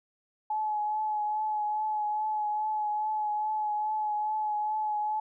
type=tone with vibrato; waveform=sine; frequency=851 Hz; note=G#5; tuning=42 cents sharp; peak=-27 dBFS; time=0.5-5.2 s; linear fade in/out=5 ms; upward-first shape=triangle; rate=2.4 Hz; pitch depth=27 cents each way; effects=none